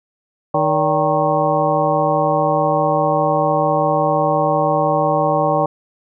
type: harmonic tone with a mistuned harmonic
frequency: 155.4 Hz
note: D#3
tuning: 2 cents flat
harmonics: 1 / 2 / 3 / 4 / 5 / 6 / 7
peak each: -23 / -24 / -23 / -18 / -19 / -24 / -22 dBFS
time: 0.54-5.66 s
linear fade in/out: 5 ms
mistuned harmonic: 4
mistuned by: -130 cents
effects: none